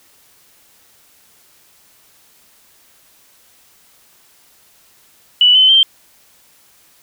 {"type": "tone with pitch steps", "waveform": "sine", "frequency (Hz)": [2960, 3050, 3143], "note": ["F#7", "G7", "G7"], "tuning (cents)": [0, -48, 4], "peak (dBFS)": -6, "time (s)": [5.41, 5.83], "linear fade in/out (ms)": 2, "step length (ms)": 140, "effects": ["white hiss -51 dBFS RMS until 7.02 s"]}